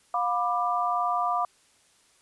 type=chord; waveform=sine; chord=B diminished; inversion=second; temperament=just; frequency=711.2 / 987.8 / 1185.3 Hz; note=F5 / B5 / D6; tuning=+31 / 0 / +16 cents; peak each=-27 / -30 / -27 dBFS; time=0.14-1.45 s; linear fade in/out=2 ms; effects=white hiss -62 dBFS RMS until 2.21 s + resampled to 24000 Hz